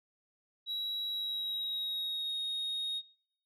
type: tone with pitch glide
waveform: sine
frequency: 3881 to 3736 Hz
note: B7 to A#7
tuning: -31 to +3 cents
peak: -31 dBFS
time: 0.66-3.02 s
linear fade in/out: 50 ms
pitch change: -66 cents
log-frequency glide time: 1.09-2.39 s
effects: noise-tail reverb RT60 0.7 s tail -25 dB re dry + tanh soft clip ceiling -32 dBFS